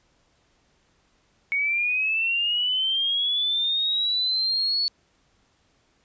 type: linear sweep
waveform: sine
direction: up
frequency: 2217 to 4435 Hz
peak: -21 dBFS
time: 1.52-4.88 s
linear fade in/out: 0 ms
effects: pink hiss -65 dBFS RMS until 6.04 s + resampled to 16000 Hz